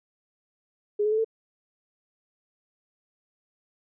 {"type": "tone with pitch steps", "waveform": "sine", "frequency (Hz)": [415.3, 425.5, 435.9, 446.7], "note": ["G#4", "G#4", "A4", "A4"], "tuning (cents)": [0, 42, -16, 26], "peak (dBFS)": -21, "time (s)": [0.99, 1.246], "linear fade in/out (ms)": 10, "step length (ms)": 64, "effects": []}